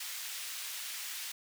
pink high-pass noise, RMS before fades -41 dBFS, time 0-1.32 s, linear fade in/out 5 ms, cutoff 2300 Hz, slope 12 dB/octave, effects none

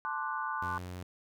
sine chord, D dominant seventh, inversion second, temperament equal, 880 / 1046.5 / 1174.7 / 1480 Hz, A5 / C6 / D6 / F#6, 0 / 0 / 0 / 0 cents, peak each -38 dBFS, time 0.05-0.78 s, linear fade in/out 0 ms
sawtooth tone, 90.3 Hz, F#2, 42 cents flat, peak -36 dBFS, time 0.62-1.03 s, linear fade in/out 5 ms
effects none

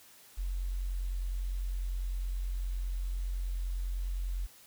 sine tone with quantisation, 44.94 Hz, F#1, 50 cents flat, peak -31 dBFS, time 0.37-4.47 s, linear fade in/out 20 ms, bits 10, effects white hiss -57 dBFS RMS until 4.66 s

